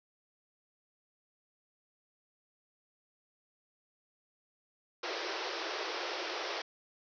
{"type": "band-pass noise", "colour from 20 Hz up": "pink", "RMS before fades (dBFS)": -38, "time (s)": [5.03, 6.62], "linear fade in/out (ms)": 5, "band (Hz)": [330, 5700], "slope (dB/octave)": 96, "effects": []}